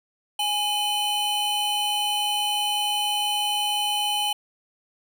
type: tone pair together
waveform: square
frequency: 830.6 / 3022 Hz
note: G#5 / F#7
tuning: 0 / +36 cents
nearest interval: octave + minor seventh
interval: 2236 cents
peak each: -27 / -25 dBFS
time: 0.39-4.33 s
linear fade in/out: 5 ms
effects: none